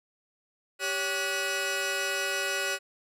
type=tone cluster; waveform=sawtooth; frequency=391.8 / 563 / 1464 / 1950 / 2538 Hz; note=G4 / C#5 / F#6 / B6 / D#7; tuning=-1 / +27 / -19 / -23 / +34 cents; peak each=-33 / -32 / -28 / -33 / -31 dBFS; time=0.79-2.79 s; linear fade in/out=50 ms; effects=low-pass 12000 Hz 12 dB/octave

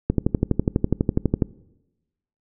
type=click train; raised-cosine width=3 ms; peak=-5 dBFS; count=17; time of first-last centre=0.1-1.422 s; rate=12.1 Hz; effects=noise-tail reverb RT60 1.0 s tail -21 dB re dry

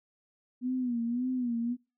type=tone with vibrato; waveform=sine; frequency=244.2 Hz; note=B3; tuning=19 cents flat; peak=-28 dBFS; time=0.61-1.77 s; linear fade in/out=50 ms; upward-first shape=sine; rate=1.8 Hz; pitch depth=91 cents each way; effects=noise-tail reverb RT60 0.3 s tail -20 dB re dry

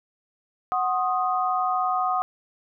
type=chord; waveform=sine; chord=C diminished; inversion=second; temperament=equal with one note detuned; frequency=740 / 1067.9 / 1244.5 Hz; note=Gb5 / C6 / Eb6; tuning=0 / +35 / 0 cents; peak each=-24 / -30 / -25 dBFS; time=0.72-2.22 s; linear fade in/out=0 ms; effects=none

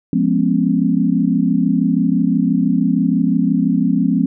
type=chord; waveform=sine; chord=C# dominant seventh; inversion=first; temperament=equal with one note detuned; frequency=174.61 / 207.7 / 246.9 / 272.9 Hz; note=E#3 / G#3 / B3 / C#4; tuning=0 / 0 / 0 / -27 cents; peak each=-18 dBFS; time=0.13-4.26 s; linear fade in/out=2 ms; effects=none

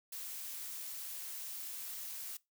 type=noise; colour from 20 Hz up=blue; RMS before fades=-44 dBFS; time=0.12-2.37 s; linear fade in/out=5 ms; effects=noise-tail reverb RT60 0.2 s tail -21 dB re dry

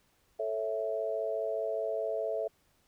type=chord; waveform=sine; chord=A major; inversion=none; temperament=equal; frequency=440 / 554.4 / 659.3 Hz; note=A4 / C#5 / E5; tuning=0 / 0 / 0 cents; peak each=-35 / -37 / -33 dBFS; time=0.39-2.48 s; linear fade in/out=10 ms; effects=pink hiss -70 dBFS RMS until 2.87 s

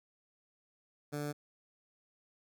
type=tone with notch filter; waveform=15% pulse; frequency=146.83 Hz; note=D3; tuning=in tune; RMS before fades=-38 dBFS; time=1.12-1.33 s; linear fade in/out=20 ms; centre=2900 Hz; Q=1.5; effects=none

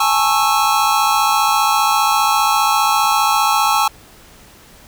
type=chord; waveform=square; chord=A major seventh; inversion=third; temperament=just; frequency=825 / 880 / 1100 / 1320 Hz; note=G#5 / A5 / C#6 / E6; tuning=-12 / 0 / -14 / +2 cents; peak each=-19 dBFS; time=0-3.88 s; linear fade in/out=5 ms; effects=pink hiss -44 dBFS RMS until 4.87 s

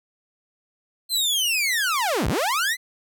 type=linear two-way sweep; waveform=sawtooth; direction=down then up; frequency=4186 to 33.04 to 2070 Hz; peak=-17 dBFS; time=1.09-2.77 s; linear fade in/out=50 ms; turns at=2.28 s; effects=none

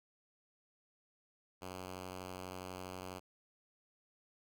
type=tone; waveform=5% pulse; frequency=92.2 Hz; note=F#2; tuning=6 cents flat; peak=-33 dBFS; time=1.61-3.2 s; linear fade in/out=20 ms; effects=none

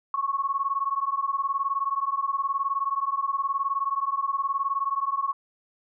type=beating tone pair; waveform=sine; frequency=1093 / 1112 Hz; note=C#6 / C#6; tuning=-25 / +5 cents; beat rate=19 Hz; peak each=-27 dBFS; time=0.14-5.33 s; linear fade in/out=2 ms; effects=none

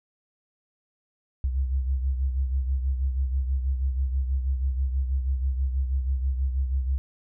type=beating tone pair; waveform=sine; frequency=65.41 / 71.61 Hz; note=C2 / D2; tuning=0 / -43 cents; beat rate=6.2 Hz; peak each=-23 / -32 dBFS; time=1.44-6.98 s; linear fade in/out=0 ms; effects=none

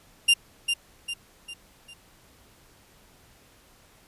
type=tone with echo; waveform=40% pulse; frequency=2794 Hz; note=F7; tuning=in tune; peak=-14 dBFS; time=0.28-0.34 s; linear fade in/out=10 ms; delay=400 ms; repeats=4; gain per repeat=-7 dB; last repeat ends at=1.94 s; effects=pink hiss -57 dBFS RMS until 4.07 s + resampled to 32000 Hz

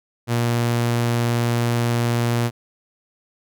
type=tone; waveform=sawtooth; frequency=118.6 Hz; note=A#2; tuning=30 cents sharp; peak=-14 dBFS; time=0.27-2.51 s; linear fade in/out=50 ms; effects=none

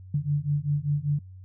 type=beating tone pair; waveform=sine; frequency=143.1 / 148.2 Hz; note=D3 / D3; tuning=-45 / +16 cents; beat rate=5.1 Hz; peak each=-26 / -26 dBFS; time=0.14-1.19 s; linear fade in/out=5 ms; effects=noise-tail reverb RT60 0.1 s tail -21 dB re dry + added 93 Hz sine -42 dBFS peak until 1.44 s

